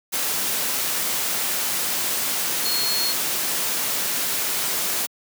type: tone in noise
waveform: sine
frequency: 4300 Hz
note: C8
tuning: 47 cents sharp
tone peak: -23 dBFS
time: 2.64-3.13 s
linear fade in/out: 20 ms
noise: white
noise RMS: -24 dBFS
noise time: 0.12-5.07 s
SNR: -2 dB
effects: high-pass 150 Hz 12 dB/octave